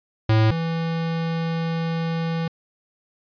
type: tone pair in turn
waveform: square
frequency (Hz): 110 / 164.81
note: A2 / E3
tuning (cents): 0 / 0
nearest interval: perfect fifth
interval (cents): 700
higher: second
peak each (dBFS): -15 / -23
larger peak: first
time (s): 0.29-0.51 / 0.51-2.48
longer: second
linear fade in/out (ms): 5
effects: resampled to 11025 Hz